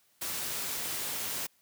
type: noise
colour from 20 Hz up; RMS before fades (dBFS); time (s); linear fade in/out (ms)
white; -35; 0.21-1.47; 10
effects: white hiss -68 dBFS RMS until 1.61 s + high-pass 60 Hz 12 dB/octave